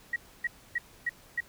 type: tone bursts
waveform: sine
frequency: 1906 Hz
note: A#6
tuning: 38 cents sharp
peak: -26 dBFS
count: 5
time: 0.13-1.405 s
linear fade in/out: 5 ms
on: 31 ms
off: 280 ms
effects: pink hiss -56 dBFS RMS until 1.48 s